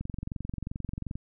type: click train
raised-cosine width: 5 ms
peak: -22 dBFS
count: 27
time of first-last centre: 0.01-1.155 s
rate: 22.7 Hz
effects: none